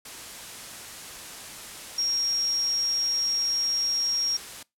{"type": "tone in noise", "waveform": "sine", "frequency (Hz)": 5588, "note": "F8", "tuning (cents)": 0, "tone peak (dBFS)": -23, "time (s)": [1.98, 4.37], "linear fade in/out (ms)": 5, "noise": "white", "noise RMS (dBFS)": -40, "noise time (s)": [0.05, 4.63], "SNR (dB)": 14, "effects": ["noise-tail reverb RT60 0.2 s tail -23 dB re dry", "low-pass 11000 Hz 12 dB/octave"]}